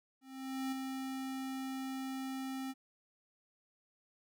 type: tone with ADSR envelope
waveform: square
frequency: 264.7 Hz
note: C4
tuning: 20 cents sharp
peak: -35 dBFS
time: 0.21-2.74 s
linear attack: 510 ms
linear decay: 11 ms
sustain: -4 dB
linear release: 37 ms
effects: none